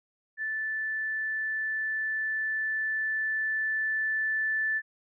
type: tone with level ramp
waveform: sine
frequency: 1755 Hz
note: A6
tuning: 5 cents flat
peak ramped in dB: -29 to -25 dBFS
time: 0.37-4.82 s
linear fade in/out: 50 ms
effects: none